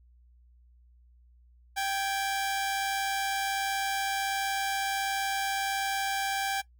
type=tone pair together; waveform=sawtooth; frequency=784 / 1669.4 Hz; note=G5 / G#6; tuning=0 / +9 cents; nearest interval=octave + minor second; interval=1309 cents; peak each=-25 / -33 dBFS; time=1.76-6.62 s; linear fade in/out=20 ms; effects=noise-tail reverb RT60 0.1 s tail -18 dB re dry + added 60 Hz sine -56 dBFS peak until 6.79 s